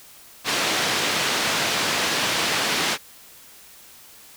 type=band-pass noise; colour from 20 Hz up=white; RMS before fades=-23 dBFS; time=0.44-2.98 s; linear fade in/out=50 ms; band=140 to 4200 Hz; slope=12 dB/octave; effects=white hiss -47 dBFS RMS until 4.36 s